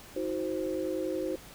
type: chord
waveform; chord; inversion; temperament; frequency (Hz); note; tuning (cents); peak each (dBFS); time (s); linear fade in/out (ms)
sine; C diminished; first; equal with one note detuned; 319.3 / 370 / 523.3; Eb4 / Gb4 / C5; +45 / 0 / 0; -34; 0.16-1.36; 5
effects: pink hiss -50 dBFS RMS until 1.54 s